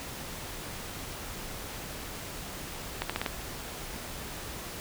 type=accelerating click train; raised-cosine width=0.3 ms; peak=-13 dBFS; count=5; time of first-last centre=3.02-3.262 s; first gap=76 ms; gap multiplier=0.85; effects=pink hiss -40 dBFS RMS until 4.8 s